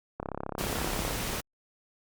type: click train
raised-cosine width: 1 ms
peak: -19 dBFS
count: 32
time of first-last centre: 0.2-1.109 s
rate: 34.1 Hz
type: noise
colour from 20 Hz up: pink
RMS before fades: -33 dBFS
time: 0.58-1.41 s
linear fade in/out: 10 ms
effects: Opus 48 kbps